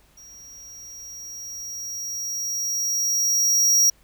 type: tone with level ramp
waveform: square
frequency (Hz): 5680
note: F8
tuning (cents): +28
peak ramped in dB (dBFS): -44 to -14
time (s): 0.17-3.9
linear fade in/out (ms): 5
effects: added 50 Hz sine -59 dBFS peak until 4.03 s + pink hiss -59 dBFS RMS until 4.03 s